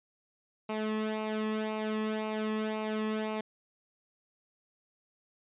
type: tone with flanger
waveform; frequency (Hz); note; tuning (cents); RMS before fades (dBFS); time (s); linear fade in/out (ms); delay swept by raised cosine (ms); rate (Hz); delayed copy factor
sawtooth; 216.3; A3; -29; -33; 0.69-3.41; 5; 0.58 to 1.37; 1.9; -0.7
effects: resampled to 8000 Hz